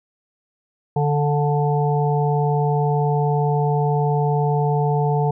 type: harmonic tone with a mistuned harmonic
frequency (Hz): 146.83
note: D3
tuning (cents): 0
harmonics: 1 / 3 / 5 / 6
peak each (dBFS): -18 / -23 / -25 / -26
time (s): 0.96-5.31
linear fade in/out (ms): 5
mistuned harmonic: 5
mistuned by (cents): -20
effects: none